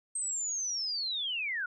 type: linear sweep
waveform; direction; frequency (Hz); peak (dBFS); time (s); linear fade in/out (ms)
sine; down; 8372 to 1400; -31; 0.15-1.66; 5
effects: none